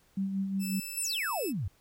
sine tone with tremolo, 194.1 Hz, G3, 17 cents flat, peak -27 dBFS, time 0.17-0.8 s, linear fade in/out 5 ms, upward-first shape sine, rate 5.5 Hz, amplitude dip 45%
5% pulse tone with pitch glide, 2637 to 2614 Hz, E7 to E7, 0 to -15 cents, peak -29 dBFS, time 0.59-1.53 s, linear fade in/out 50 ms, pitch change -15 cents, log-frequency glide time 1.17-1.23 s
sine exponential sweep, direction down, 11960 to 81.5 Hz, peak -30 dBFS, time 0.97-1.68 s, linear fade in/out 5 ms
effects pink hiss -66 dBFS RMS until 1.8 s

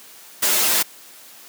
white noise with comb filter, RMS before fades -18 dBFS, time 0.42-0.83 s, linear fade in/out 10 ms, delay 7.3 ms, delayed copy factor -0.75, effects white hiss -44 dBFS RMS until 1.48 s + high-pass 200 Hz 12 dB/octave

